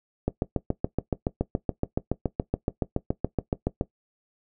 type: click train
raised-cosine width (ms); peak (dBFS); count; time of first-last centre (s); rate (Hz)
2; -10; 26; 0.28-3.811; 7.08
effects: noise-tail reverb RT60 0.1 s tail -17 dB re dry